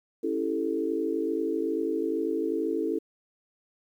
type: chord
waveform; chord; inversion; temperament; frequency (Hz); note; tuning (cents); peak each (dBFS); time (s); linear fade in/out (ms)
sine; A dominant seventh; first; equal; 277.2 / 329.6 / 392 / 440; C#4 / E4 / G4 / A4; 0 / 0 / 0 / 0; -33 / -29 / -35 / -30; 0.23-2.99; 10
effects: 10-bit